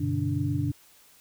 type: tone cluster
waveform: sine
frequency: 96.9 / 123.7 / 145.4 / 291.2 Hz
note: G2 / B2 / D3 / D4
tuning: -20 / +3 / -17 / -15 cents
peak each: -30 dBFS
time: 0-0.72 s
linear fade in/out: 10 ms
effects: white hiss -57 dBFS RMS until 1.2 s